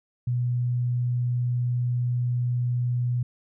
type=tone; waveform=sine; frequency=122.6 Hz; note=B2; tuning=12 cents flat; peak=-22 dBFS; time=0.27-3.23 s; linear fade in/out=5 ms; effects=none